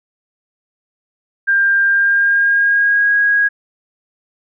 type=tone with pitch glide; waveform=sine; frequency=1595 to 1646.5 Hz; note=G6 to G#6; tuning=+30 to -15 cents; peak=-10 dBFS; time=1.47-3.49 s; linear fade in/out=20 ms; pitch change=+55 cents; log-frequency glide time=1.87-3.14 s; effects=none